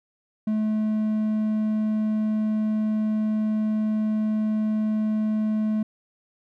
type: tone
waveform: triangle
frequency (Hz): 215.5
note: A3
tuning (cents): -36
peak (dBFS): -19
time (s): 0.47-5.83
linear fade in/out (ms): 5
effects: none